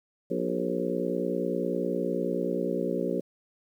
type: harmonic tone with a mistuned harmonic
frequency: 60.1 Hz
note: B1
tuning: 46 cents flat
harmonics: 3 / 4 / 5 / 6 / 7 / 8 / 9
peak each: -34 / -34 / -34 / -34 / -34 / -34 / -34 dBFS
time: 0.3-3.21 s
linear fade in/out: 10 ms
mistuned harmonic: 7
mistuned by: -43 cents
effects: 10-bit